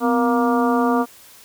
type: harmonic tone with a mistuned harmonic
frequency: 235.5 Hz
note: A#3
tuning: 18 cents sharp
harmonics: 1 / 2 / 3 / 4 / 5 / 6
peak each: -18 / -22 / -23 / -25 / -24 / -31 dBFS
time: 0-1.06 s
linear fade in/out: 50 ms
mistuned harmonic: 1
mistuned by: +120 cents
effects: white hiss -46 dBFS RMS until 1.44 s